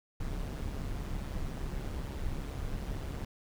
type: noise with amplitude modulation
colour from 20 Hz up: brown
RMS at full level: -34 dBFS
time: 0.2-3.25 s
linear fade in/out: 5 ms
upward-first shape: sine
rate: 138 Hz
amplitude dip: 55%
effects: none